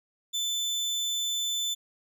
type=tone; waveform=30% pulse; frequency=3520 Hz; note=A7; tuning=in tune; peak=-25 dBFS; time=0.33-1.75 s; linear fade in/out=20 ms; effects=none